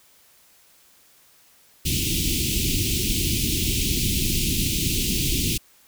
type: band-stop noise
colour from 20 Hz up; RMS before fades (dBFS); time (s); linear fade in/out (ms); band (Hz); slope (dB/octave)
pink; -23; 1.85-5.58; 10; 360 to 2500; 48
effects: white hiss -56 dBFS RMS until 5.87 s